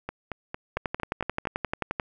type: two click trains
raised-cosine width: 0.5 ms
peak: -12 / -17 dBFS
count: 15 / 7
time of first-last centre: 0.77-1.998 / 0.09-1.454 s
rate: 11.4 / 4.4 Hz
effects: none